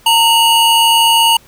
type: tone pair together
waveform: square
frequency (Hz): 915.6 / 2907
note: A#5 / F#7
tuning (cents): -31 / -31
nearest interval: octave + minor sixth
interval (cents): 2000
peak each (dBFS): -11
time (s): 0.06-1.37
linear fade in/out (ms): 5
effects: pink hiss -46 dBFS RMS until 1.47 s